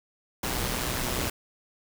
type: noise with amplitude modulation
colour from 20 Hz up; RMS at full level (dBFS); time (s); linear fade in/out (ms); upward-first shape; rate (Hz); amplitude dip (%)
pink; -27; 0.43-1.3; 5; sine; 124; 55
effects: none